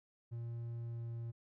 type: tone with pitch glide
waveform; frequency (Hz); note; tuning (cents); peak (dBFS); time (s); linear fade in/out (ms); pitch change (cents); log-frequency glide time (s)
triangle; 117.2 to 116.46; A#2 to A#2; +10 to -1; -38; 0.31-1.32; 20; -11; 0.78-1.1
effects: none